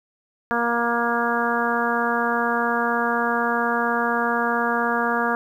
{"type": "harmonic tone", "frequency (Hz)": 235.8, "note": "A#3", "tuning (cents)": 20, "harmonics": [1, 2, 3, 4, 5, 6, 7], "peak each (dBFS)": [-27, -27, -27, -27, -27, -27, -27], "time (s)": [0.51, 5.35], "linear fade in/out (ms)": 0, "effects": ["9-bit"]}